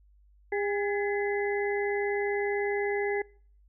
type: harmonic tone with a mistuned harmonic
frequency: 406.1 Hz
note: G#4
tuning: 39 cents flat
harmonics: 1 / 2 / 4 / 5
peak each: -28 / -35 / -38 / -35 dBFS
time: 0.52-3.22 s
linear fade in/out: 5 ms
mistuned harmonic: 4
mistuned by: +75 cents
effects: noise-tail reverb RT60 0.5 s tail -25 dB re dry + added 50 Hz sine -57 dBFS peak until 3.68 s